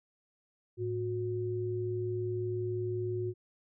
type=tone pair together; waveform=sine; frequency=108.9 / 363.2 Hz; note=A2 / F#4; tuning=-17 / -32 cents; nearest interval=octave + major sixth; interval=2085 cents; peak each=-35 / -33 dBFS; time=0.77-3.34 s; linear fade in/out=50 ms; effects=none